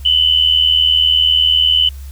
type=tone pair together; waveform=sine; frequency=2960 / 3040 Hz; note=F#7 / F#7; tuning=0 / +46 cents; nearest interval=unison; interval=46 cents; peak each=-12 dBFS; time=0.05-1.89 s; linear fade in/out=5 ms; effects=added 68 Hz sine -27 dBFS peak until 2.11 s + white hiss -45 dBFS RMS until 2.11 s